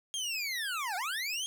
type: linear two-way sweep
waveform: 25% pulse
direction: down then up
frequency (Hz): 3269 to 698.5 to 3269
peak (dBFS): -29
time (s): 0.14-1.46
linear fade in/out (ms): 0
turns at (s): 0.96
effects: none